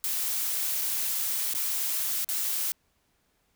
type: noise with dropouts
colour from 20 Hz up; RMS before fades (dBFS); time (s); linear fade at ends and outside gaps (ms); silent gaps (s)
blue; -29; 0.04-2.72; 0; 0.813-0.817 / 1.536-1.549 / 2.245-2.289
effects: pink hiss -71 dBFS RMS until 3.55 s